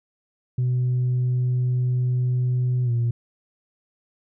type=tone with pitch glide; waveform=sine; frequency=125.3 to 118.34 Hz; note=B2 to A#2; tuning=+25 to +27 cents; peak=-17 dBFS; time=0.58-3.11 s; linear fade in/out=5 ms; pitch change=-98 cents; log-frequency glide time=2.84-2.91 s; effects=tanh soft clip ceiling -17 dBFS